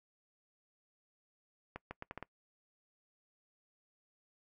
accelerating click train, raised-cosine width 0.5 ms, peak -27 dBFS, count 6, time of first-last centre 1.76-2.227 s, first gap 150 ms, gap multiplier 0.76, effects noise-tail reverb RT60 0.1 s tail -23 dB re dry

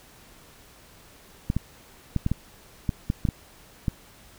clicks, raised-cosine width 5 ms, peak -11 dBFS, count 10, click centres 1.501 / 1.566 / 2.163 / 2.264 / 2.316 / 2.892 / 3.101 / 3.252 / 3.288 / 3.882 s, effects pink hiss -52 dBFS RMS until 4.38 s

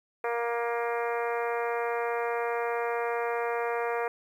harmonic tone with a mistuned harmonic, 235.2 Hz, A#3, 16 cents sharp, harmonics 2 / 3 / 4 / 5 / 6 / 7 / 8 / 9 / 10, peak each -30 / -34 / -36 / -38 / -40 / -41 / -42 / -43 / -44 dBFS, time 0.24-4.08 s, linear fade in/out 2 ms, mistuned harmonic 10, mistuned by +27 cents, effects 10-bit

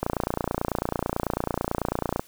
click train, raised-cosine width 1 ms, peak -10 dBFS, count 64, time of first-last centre 0.03-2.195 s, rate 29.1 Hz, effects white hiss -53 dBFS RMS until 2.27 s

